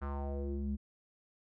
square tone with low-pass filter sweep, 70.3 Hz, C#2, 25 cents sharp, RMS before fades -37 dBFS, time 0.01-0.77 s, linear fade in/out 20 ms, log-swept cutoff 1400 to 180 Hz, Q 3.5, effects none

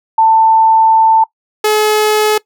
sine / sawtooth tone pair in turn, 890 / 426.6 Hz, A5 / G#4, +20 / +46 cents, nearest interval octave + minor second, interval 1274 cents, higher first, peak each -5 dBFS, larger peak neither, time 0.18-1.24 / 1.64-2.38 s, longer first, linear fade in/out 5 ms, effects noise-tail reverb RT60 0.1 s tail -21 dB re dry

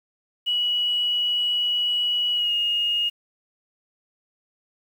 sine tone with pitch glide, 2927 to 2857 Hz, F#7 to F7, -19 to +39 cents, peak -20 dBFS, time 0.46-3.1 s, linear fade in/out 20 ms, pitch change -42 cents, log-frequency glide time 2.35-2.52 s, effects 8-bit

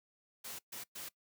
white noise bursts at uneven times, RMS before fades -45 dBFS, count 3, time 0.44-0.59 / 0.72-0.84 / 0.95-1.09 s, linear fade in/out 10 ms, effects noise-tail reverb RT60 0.1 s tail -21 dB re dry + high-pass 100 Hz 12 dB/octave

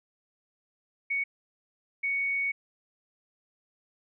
sine tone bursts at uneven times, 2228 Hz, C#7, 8 cents sharp, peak -26 dBFS, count 2, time 1.1-1.24 / 2.03-2.52 s, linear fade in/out 10 ms, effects none

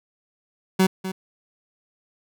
30% pulse tone with echo, 188.3 Hz, F#3, 31 cents sharp, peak -12 dBFS, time 0.79-0.87 s, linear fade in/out 10 ms, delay 250 ms, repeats 1, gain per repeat -12 dB, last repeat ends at 1.12 s, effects none

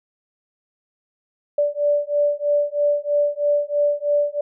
sine beating tone pair, 582 / 585.1 Hz, D5 / D5, -16 / -7 cents, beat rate 3.1 Hz, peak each -20 dBFS, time 1.58-4.41 s, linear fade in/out 5 ms, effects none

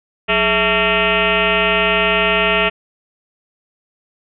sine tone with frequency modulation, 1600 Hz, G6, 35 cents sharp, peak -12 dBFS, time 0.28-2.7 s, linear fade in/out 20 ms, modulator 236 Hz, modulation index 5.7, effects none

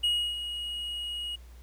triangle tone with ADSR envelope, 2890 Hz, F#7, 41 cents flat, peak -21 dBFS, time 0.03-1.36 s, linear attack 12 ms, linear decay 310 ms, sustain -10 dB, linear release 10 ms, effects added 60 Hz sine -46 dBFS peak until 1.62 s + pink hiss -60 dBFS RMS until 1.62 s

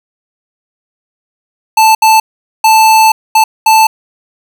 square tone bursts at uneven times, 880 Hz, A5, in tune, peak -4 dBFS, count 5, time 1.77-1.95 / 2.02-2.2 / 2.64-3.12 / 3.35-3.44 / 3.66-3.87 s, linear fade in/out 5 ms, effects none

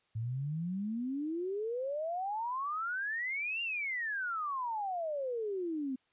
sine exponential two-way sweep, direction up then down, 107.7 to 2819 to 253.3 Hz, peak -33 dBFS, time 0.15-5.96 s, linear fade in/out 10 ms, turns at 3.62 s, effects white hiss -74 dBFS RMS until 6.12 s + resampled to 8000 Hz

